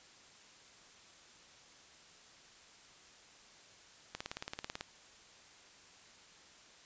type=click train; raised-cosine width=0.2 ms; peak=-22 dBFS; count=13; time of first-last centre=4.15-4.809 s; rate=18.2 Hz; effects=white hiss -59 dBFS RMS until 6.85 s + resampled to 16000 Hz